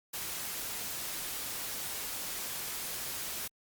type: noise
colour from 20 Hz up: white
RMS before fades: -38 dBFS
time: 0.13-3.48 s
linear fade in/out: 10 ms
effects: Opus 48 kbps